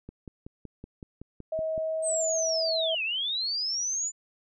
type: click train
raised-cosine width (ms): 3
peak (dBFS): -28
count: 10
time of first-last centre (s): 0.09-1.779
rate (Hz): 5.33
type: tone with pitch glide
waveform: sine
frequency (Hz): 637 to 647.8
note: D#5 to E5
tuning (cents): +41 to -30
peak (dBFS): -27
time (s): 1.52-2.95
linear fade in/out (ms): 5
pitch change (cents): +29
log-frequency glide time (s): 1.82-2.64
type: linear two-way sweep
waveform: sine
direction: down then up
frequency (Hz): 8480 to 2500 to 7070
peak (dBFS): -27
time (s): 2.02-4.12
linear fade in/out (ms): 50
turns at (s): 3.03
effects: none